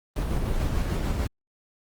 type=noise with tremolo; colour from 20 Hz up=brown; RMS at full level=-25 dBFS; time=0.16-1.27 s; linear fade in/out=2 ms; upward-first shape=square; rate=6.8 Hz; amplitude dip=25%; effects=Opus 32 kbps